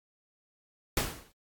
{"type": "noise with exponential decay", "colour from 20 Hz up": "pink", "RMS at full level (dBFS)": -25, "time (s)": [0.97, 1.32], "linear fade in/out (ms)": 2, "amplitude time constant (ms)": 74, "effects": ["AAC 64 kbps"]}